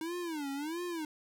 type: tone with vibrato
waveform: square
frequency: 312.5 Hz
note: D#4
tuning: 8 cents sharp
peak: -36 dBFS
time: 0.01-1.05 s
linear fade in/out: 2 ms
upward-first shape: sine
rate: 1.5 Hz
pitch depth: 220 cents each way
effects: none